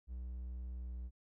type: tone with pitch glide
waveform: triangle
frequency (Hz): 61.74 to 61.24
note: B1 to B1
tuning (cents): 0 to -14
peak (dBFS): -39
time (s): 0.07-1.11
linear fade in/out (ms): 50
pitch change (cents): -14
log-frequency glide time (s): 0.75-0.94
effects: none